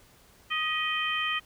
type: harmonic tone with a mistuned harmonic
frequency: 622.3 Hz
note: D#5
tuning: in tune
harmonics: 2 / 3 / 4 / 5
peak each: -32 / -32 / -32 / -32 dBFS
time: 0.5-1.4 s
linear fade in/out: 20 ms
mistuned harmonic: 3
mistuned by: +37 cents
effects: pink hiss -58 dBFS RMS until 1.45 s